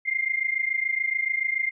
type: tone pair together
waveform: sine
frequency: 2093 / 2120 Hz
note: C7 / C7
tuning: 0 / +22 cents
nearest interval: unison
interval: 22 cents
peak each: -26 dBFS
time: 0.05-1.71 s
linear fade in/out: 20 ms
effects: none